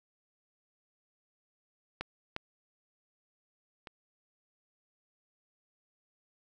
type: clicks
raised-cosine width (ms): 0.3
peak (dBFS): -19 / -19 / -28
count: 3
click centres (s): 2.01 / 2.364 / 3.872
effects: none